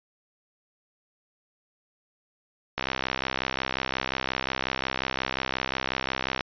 click train, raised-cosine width 0.3 ms, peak -10 dBFS, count 239, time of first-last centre 2.78-6.408 s, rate 65.6 Hz, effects resampled to 11025 Hz

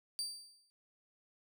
30% pulse tone with exponential decay, 4650 Hz, D8, 18 cents flat, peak -31 dBFS, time 0.19-0.7 s, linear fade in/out 0 ms, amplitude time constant 110 ms, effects none

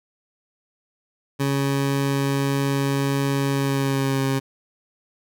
20% pulse tone with pitch glide, 138.59 to 135.11 Hz, C#3 to C#3, 0 to -44 cents, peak -15 dBFS, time 1.39-4.4 s, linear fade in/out 20 ms, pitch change -44 cents, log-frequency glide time 3.5-4.23 s, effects none

